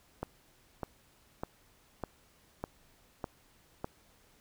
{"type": "click train", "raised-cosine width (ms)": 1, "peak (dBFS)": -21, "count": 7, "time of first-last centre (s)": [0.23, 3.844], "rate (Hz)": 1.66, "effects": ["pink hiss -65 dBFS RMS until 4.4 s"]}